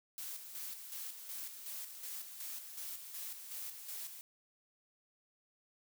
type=noise with tremolo; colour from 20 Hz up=blue; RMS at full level=-44 dBFS; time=0.18-4.21 s; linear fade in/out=0 ms; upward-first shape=square; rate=2.7 Hz; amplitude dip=50%; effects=none